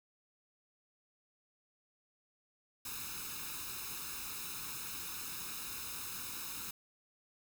white noise with comb filter, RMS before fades -43 dBFS, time 2.85-6.71 s, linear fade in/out 5 ms, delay 0.77 ms, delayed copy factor +0.75, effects none

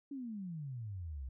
sine exponential sweep, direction down, 288.5 to 61.74 Hz, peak -40 dBFS, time 0.11-1.29 s, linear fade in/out 5 ms, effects none

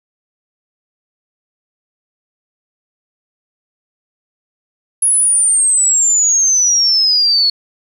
sine exponential sweep, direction down, 10560 to 4355 Hz, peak -9 dBFS, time 5.02-7.5 s, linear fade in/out 5 ms, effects 7-bit

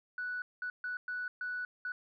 sine tone bursts at uneven times, 1480 Hz, F#6, in tune, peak -34 dBFS, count 6, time 0.18-0.42 / 0.62-0.7 / 0.84-0.97 / 1.08-1.28 / 1.41-1.65 / 1.85-1.92 s, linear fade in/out 2 ms, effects tanh soft clip ceiling -30 dBFS

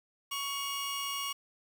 sawtooth tone pair together, 1114.8 / 2855 Hz, C#6 / F7, +9 / +37 cents, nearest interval octave + major third, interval 1628 cents, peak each -33 / -33 dBFS, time 0.31-1.33 s, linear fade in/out 10 ms, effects 9-bit

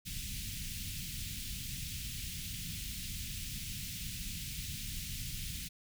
pink band-stop noise, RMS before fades -41 dBFS, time 0.05-5.69 s, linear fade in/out 20 ms, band 190 to 2500 Hz, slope 24 dB/octave, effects none

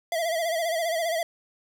square tone with vibrato, 663 Hz, E5, 10 cents sharp, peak -25 dBFS, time 0.12-1.23 s, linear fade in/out 2 ms, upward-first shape sine, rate 15 Hz, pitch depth 76 cents each way, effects 9-bit

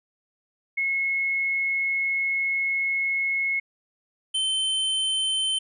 sine / square tone pair in turn, 2177 / 3085 Hz, C#7 / G7, -32 / -28 cents, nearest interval tritone, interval 604 cents, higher second, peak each -22 / -23 dBFS, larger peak first, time 0.77-3.6 / 4.34-5.59 s, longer first, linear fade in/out 10 ms, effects resampled to 24000 Hz

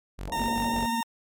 sawtooth tone bursts, 46.84 Hz, F#1, 22 cents sharp, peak -29 dBFS, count 4, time 0.18-0.862 s, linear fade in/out 20 ms, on 130 ms, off 54 ms
white low-pass noise, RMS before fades -37 dBFS, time 0.28-0.86 s, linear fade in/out 0 ms, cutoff 920 Hz, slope 96 dB/octave
40% pulse tone with vibrato, 918 Hz, A#5, 27 cents flat, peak -26 dBFS, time 0.32-1.03 s, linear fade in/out 2 ms, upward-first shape sine, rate 15 Hz, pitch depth 17 cents each way
sine tone with tremolo, 233.1 Hz, A#3, in tune, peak -27 dBFS, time 0.4-1.01 s, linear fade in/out 5 ms, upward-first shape sine, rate 19 Hz, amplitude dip 40%
effects MP3 96 kbps

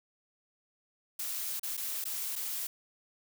blue noise with dropouts, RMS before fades -36 dBFS, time 1.19-2.67 s, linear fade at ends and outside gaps 5 ms, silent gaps 1.596-1.631 / 1.769-1.775 / 2.042-2.052 / 2.356-2.36 s, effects none

